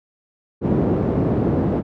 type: band-pass noise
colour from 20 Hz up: pink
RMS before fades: -19 dBFS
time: 0.61-1.83 s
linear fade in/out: 50 ms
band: 130 to 390 Hz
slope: 12 dB/octave
effects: none